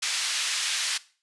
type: band-pass noise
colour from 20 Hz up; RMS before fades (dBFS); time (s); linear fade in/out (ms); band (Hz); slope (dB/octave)
white; -28; 0.02-0.98; 10; 1800 to 5800; 12
effects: noise-tail reverb RT60 0.4 s tail -19 dB re dry + resampled to 24000 Hz